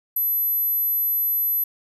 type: tone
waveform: sine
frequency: 12000 Hz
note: F#9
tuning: 23 cents sharp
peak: -19 dBFS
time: 0.16-1.64 s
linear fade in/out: 5 ms
effects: none